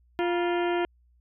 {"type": "harmonic tone with a mistuned harmonic", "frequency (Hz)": 349.2, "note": "F4", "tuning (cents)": 0, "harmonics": [1, 2, 3, 4, 5, 6, 7, 8, 9], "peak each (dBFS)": [-25, -31, -35, -37, -39, -41, -42, -43, -44], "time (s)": [0.19, 0.85], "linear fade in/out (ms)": 0, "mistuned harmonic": 3, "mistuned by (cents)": -150, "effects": ["added 60 Hz sine -59 dBFS peak until 1.2 s"]}